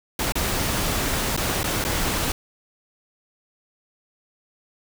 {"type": "noise with dropouts", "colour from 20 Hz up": "pink", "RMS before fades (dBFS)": -24, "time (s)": [0.19, 2.32], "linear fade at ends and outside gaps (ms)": 2, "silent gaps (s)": [[0.322, 0.354], [1.365, 1.375], [1.632, 1.641], [1.841, 1.849]], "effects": []}